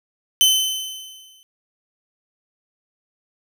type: tone with exponential decay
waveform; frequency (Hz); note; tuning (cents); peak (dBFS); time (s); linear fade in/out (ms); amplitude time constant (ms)
sawtooth; 3055; G7; -45; -7; 0.41-1.43; 0; 220
effects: none